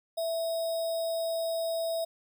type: tone with sample-and-hold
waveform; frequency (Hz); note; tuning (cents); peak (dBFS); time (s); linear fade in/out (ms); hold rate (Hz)
sine; 659.3; E5; 0; -28; 0.17-2.05; 10; 4410
effects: none